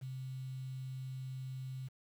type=tone with quantisation; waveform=sine; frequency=130.81 Hz; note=C3; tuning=in tune; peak=-40 dBFS; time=0.01-1.89 s; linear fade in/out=20 ms; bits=10; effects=none